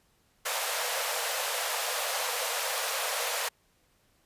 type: high-pass noise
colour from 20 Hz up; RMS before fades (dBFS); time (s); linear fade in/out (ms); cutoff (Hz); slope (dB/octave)
pink; -31; 0.45-3.49; 10; 470; 96
effects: pink hiss -68 dBFS RMS until 4.25 s + resampled to 32000 Hz